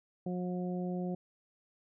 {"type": "harmonic tone", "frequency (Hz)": 180, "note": "F#3", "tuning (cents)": -47, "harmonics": [1, 2, 3, 4], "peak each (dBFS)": [-34, -40, -44, -46], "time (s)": [0.26, 1.15], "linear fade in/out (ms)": 5, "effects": []}